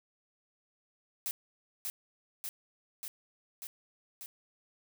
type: noise with echo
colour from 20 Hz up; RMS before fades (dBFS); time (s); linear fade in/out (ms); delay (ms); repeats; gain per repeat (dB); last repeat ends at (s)
blue; -35; 1.26-1.31; 0; 590; 5; -2; 4.26
effects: none